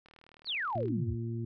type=click train; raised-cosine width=0.3 ms; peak=-40 dBFS; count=33; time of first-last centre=0.06-0.883 s; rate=38.9 Hz
type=exponential sweep; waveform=sine; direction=down; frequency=4800 to 61.74 Hz; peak=-31 dBFS; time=0.45-1.16 s; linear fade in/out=50 ms
type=harmonic tone; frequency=115.6 Hz; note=A#2; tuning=14 cents flat; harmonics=1 / 2 / 3; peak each=-34 / -40 / -42 dBFS; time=0.75-1.45 s; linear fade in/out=5 ms
effects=none